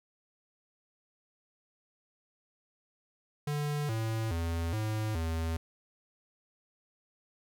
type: tone with pitch steps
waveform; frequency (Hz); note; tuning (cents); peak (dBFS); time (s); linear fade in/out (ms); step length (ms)
square; 147.1 / 111.7 / 83.5 / 108.3 / 81.7; D3 / A2 / E2 / A2 / E2; +3 / +27 / +23 / -27 / -15; -31; 3.47-5.57; 5; 420
effects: none